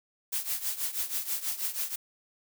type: noise with tremolo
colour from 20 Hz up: blue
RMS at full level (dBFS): -29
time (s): 0.32-1.96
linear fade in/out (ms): 10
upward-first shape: triangle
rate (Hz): 6.2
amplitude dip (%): 85
effects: none